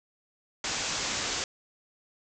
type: low-pass noise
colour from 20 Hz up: white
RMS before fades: -32 dBFS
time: 0.64-1.44 s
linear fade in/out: 2 ms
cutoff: 7500 Hz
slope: 96 dB/octave
effects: none